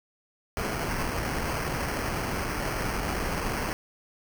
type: noise with sample-and-hold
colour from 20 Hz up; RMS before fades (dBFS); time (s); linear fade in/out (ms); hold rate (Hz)
pink; -30; 0.57-3.73; 0; 3675
effects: none